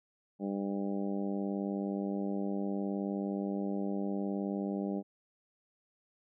harmonic tone, 99.3 Hz, G2, 23 cents sharp, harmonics 2 / 3 / 4 / 5 / 6 / 7 / 8, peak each -34 / -38 / -41 / -45 / -44 / -51 / -48 dBFS, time 0.39-5.03 s, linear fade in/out 50 ms, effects none

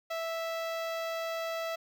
sawtooth tone with notch filter, 658 Hz, E5, 3 cents flat, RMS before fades -35 dBFS, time 0.1-1.76 s, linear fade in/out 10 ms, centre 9500 Hz, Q 0.69, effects none

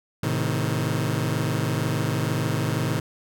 sawtooth chord, A diminished, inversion none, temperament just, 110 / 132 / 158.4 Hz, A2 / C3 / Eb3, 0 / +16 / +31 cents, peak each -23 dBFS, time 0.23-3 s, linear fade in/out 5 ms, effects none

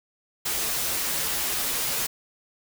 white noise with comb filter, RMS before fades -27 dBFS, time 0.45-2.07 s, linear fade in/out 10 ms, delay 10 ms, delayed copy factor -0.65, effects none

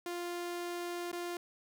sawtooth tone with dropouts, 349.2 Hz, F4, in tune, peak -33 dBFS, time 0.06-1.37 s, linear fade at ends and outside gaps 2 ms, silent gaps 1.116-1.129 s, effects none

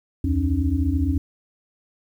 sine tone cluster, 69.7 / 83.7 / 272.2 / 301.2 Hz, C#2 / E2 / C#4 / D4, +10 / +27 / -31 / +44 cents, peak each -26 / -21 / -24 / -29 dBFS, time 0.24-1.18 s, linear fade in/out 5 ms, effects 9-bit

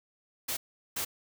white noise bursts at uneven times, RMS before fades -33 dBFS, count 2, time 0.48-0.57 / 0.96-1.05 s, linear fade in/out 10 ms, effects none

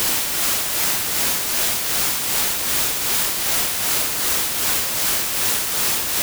white noise with tremolo, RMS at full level -19 dBFS, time 0-6.22 s, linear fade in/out 0 ms, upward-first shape sine, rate 2.6 Hz, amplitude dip 40%, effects none

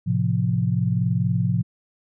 sine chord, F major, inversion first, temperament equal, 110 / 130.81 / 174.61 Hz, A2 / C3 / F3, 0 / 0 / 0 cents, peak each -23 dBFS, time 0.06-1.63 s, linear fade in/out 20 ms, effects none

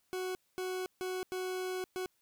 40% pulse tone bursts at uneven times, 370 Hz, F#4, in tune, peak -34 dBFS, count 5, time 0.13-0.35 / 0.58-0.86 / 1.01-1.23 / 1.32-1.84 / 1.96-2.06 s, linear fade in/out 0 ms, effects white hiss -75 dBFS RMS until 2.21 s

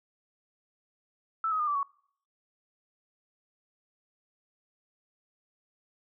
sine tone with pitch steps, 1318.5 / 1264.8 / 1213.3 / 1163.8 / 1116.4 Hz, E6 / D#6 / D#6 / D6 / C#6, 0 / +28 / -44 / -16 / +12 cents, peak -26 dBFS, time 1.44-1.83 s, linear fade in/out 2 ms, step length 78 ms, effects noise-tail reverb RT60 0.6 s tail -24 dB re dry

